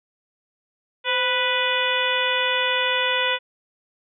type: harmonic tone with a mistuned harmonic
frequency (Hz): 493.9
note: B4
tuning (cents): 0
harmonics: 1 / 2 / 3 / 4 / 5 / 6 / 7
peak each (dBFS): -27 / -27 / -27 / -27 / -27 / -27 / -27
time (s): 1.04-3.39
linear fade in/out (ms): 50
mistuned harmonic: 1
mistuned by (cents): +66
effects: none